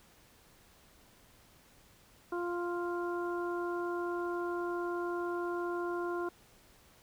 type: harmonic tone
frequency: 349.2 Hz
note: F4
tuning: in tune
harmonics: 1 / 2 / 3 / 4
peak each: -34 / -43 / -41 / -43 dBFS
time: 2.32-6.29 s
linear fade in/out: 5 ms
effects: pink hiss -62 dBFS RMS until 7.02 s